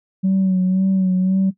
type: tone with vibrato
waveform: sine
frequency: 188 Hz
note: F#3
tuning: 28 cents sharp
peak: -12 dBFS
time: 0.23-1.51 s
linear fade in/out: 20 ms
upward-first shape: sine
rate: 1.9 Hz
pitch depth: 37 cents each way
effects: noise-tail reverb RT60 0.1 s tail -17 dB re dry + tanh soft clip ceiling -11 dBFS